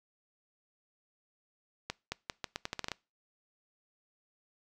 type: accelerating click train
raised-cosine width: 0.2 ms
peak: -17 dBFS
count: 11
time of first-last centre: 1.9-2.917 s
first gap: 220 ms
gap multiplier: 0.81
effects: noise-tail reverb RT60 0.3 s tail -24 dB re dry